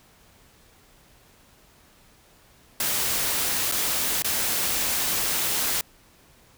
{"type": "noise with dropouts", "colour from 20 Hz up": "white", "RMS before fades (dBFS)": -25, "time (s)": [2.8, 5.81], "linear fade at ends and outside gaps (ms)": 2, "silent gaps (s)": [[3.715, 3.721], [4.222, 4.245]], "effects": ["pink hiss -56 dBFS RMS until 6.57 s"]}